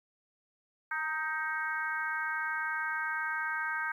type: harmonic tone with a mistuned harmonic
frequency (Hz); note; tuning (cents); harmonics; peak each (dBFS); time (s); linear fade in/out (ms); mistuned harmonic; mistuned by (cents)
313.7; D#4; +14; 3 / 4 / 5 / 6 / 7; -39 / -39 / -33 / -42 / -43; 0.91-3.92; 5; 3; -28
effects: 11-bit